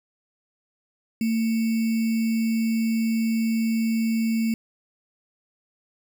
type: tone with sample-and-hold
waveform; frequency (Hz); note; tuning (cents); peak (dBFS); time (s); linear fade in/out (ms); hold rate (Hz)
sine; 225; A3; +39; -20; 1.21-4.54; 2; 2450
effects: none